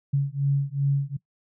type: beating tone pair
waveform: sine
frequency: 138.59 / 141.19 Hz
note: C#3 / C#3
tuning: 0 / +32 cents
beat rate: 2.6 Hz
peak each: -24 dBFS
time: 0.13-1.17 s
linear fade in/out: 10 ms
effects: noise-tail reverb RT60 0.1 s tail -20 dB re dry